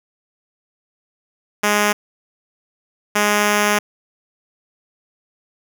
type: tone bursts at uneven times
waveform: 5% pulse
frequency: 207.7 Hz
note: G#3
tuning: in tune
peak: -3 dBFS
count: 2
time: 1.63-1.93 / 3.15-3.79 s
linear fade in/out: 10 ms
effects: none